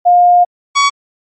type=tone pair in turn; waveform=sine / sawtooth; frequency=709 / 1125.5 Hz; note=F5 / C#6; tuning=+26 / +26 cents; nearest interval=minor sixth; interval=800 cents; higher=second; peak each=-4 dBFS; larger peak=neither; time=0.05-0.45 / 0.75-0.9 s; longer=first; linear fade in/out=20 ms; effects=low-pass 9000 Hz 12 dB/octave + MP3 32 kbps